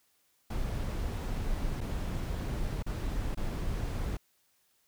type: noise with dropouts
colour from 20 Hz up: brown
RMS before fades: -33 dBFS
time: 0.5-4.17 s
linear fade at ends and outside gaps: 5 ms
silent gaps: 1.807-1.812 / 2.826-2.863 / 3.348-3.372 s
effects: white hiss -71 dBFS RMS until 4.87 s